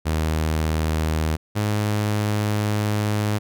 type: tone pair in turn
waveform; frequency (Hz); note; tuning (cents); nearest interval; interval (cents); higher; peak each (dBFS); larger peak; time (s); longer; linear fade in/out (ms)
sawtooth; 78.7 / 105.05; D#2 / G#2; +20 / +20; perfect fourth; 500; second; -16; neither; 0.05-1.37 / 1.55-3.39; second; 20
effects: none

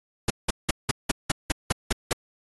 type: noise bursts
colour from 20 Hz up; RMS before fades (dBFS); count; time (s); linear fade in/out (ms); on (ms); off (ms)
pink; -22; 10; 0.28-2.13; 5; 23; 180
effects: AAC 32 kbps

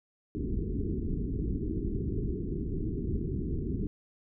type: low-pass noise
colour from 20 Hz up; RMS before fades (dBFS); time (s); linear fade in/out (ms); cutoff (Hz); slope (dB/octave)
pink; -32; 0.35-3.87; 0; 420; 96
effects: none

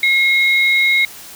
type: tone pair together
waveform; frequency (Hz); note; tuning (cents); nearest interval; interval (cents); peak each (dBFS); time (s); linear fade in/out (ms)
sine; 2153 / 3816; C7 / A#7; +49 / +40; minor seventh; 991; -11 / -20; 0.03-1.05; 2
effects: white hiss -36 dBFS RMS until 1.35 s

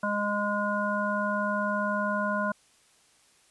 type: harmonic tone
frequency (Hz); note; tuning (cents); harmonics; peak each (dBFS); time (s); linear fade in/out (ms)
206.1; G#3; -13; 1 / 3 / 5 / 7; -31 / -31 / -31 / -31; 0.03-2.52; 5
effects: white hiss -62 dBFS RMS until 3.5 s + resampled to 24000 Hz

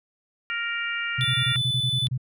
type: harmonic tone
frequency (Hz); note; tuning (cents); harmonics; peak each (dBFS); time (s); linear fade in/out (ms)
467.1; A#4; +3; 3 / 4 / 5 / 6; -30 / -31 / -32 / -33; 0.5-1.56; 0
type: tone bursts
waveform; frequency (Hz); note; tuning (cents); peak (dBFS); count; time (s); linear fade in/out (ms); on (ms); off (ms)
sine; 127.6; C3; -43; -23; 11; 1.18-2.178; 10; 68; 25
type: tone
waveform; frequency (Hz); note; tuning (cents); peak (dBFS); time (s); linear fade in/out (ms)
triangle; 3496; A7; -12; -22; 1.21-2.07; 0
effects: none

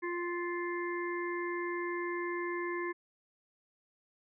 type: harmonic tone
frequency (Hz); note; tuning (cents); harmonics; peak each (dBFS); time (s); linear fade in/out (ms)
349.2; F4; 0; 1 / 3 / 5 / 6; -35 / -40 / -42 / -43; 0.02-2.93; 20
effects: none

